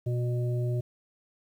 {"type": "harmonic tone", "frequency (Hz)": 122, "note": "B2", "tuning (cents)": -21, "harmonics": [1, 3, 5], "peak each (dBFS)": [-26, -36, -40], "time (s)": [0.06, 0.81], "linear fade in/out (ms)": 10, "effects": ["10-bit"]}